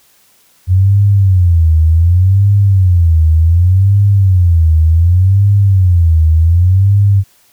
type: tone with vibrato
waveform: sine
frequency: 89.6 Hz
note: F2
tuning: 45 cents sharp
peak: -5 dBFS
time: 0.67-7.24 s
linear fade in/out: 50 ms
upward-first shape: sine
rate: 0.67 Hz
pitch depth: 210 cents each way
effects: white hiss -50 dBFS RMS until 7.52 s